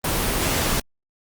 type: noise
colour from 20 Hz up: pink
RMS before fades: -22 dBFS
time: 0.04-0.8 s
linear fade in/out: 5 ms
effects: Opus 24 kbps